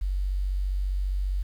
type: tone with quantisation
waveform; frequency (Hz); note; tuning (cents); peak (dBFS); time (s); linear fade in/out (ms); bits
sine; 47.45; F#1; +44; -24; 0.01-1.43; 10; 9
effects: none